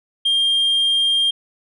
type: tone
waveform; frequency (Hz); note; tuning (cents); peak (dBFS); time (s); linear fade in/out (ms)
sine; 3205; G7; +38; -12; 0.25-1.31; 10
effects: tanh soft clip ceiling -13 dBFS